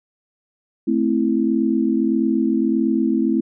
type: chord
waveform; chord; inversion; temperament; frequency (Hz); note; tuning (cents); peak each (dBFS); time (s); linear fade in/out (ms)
sine; A minor; none; equal; 220 / 261.6 / 329.6; A3 / C4 / E4; 0 / 0 / 0; -20; 0.87-3.41; 10
effects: none